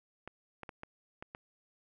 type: clicks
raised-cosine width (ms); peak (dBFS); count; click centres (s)
0.5; -28; 6; 0.276 / 0.633 / 0.692 / 0.834 / 1.225 / 1.349
effects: none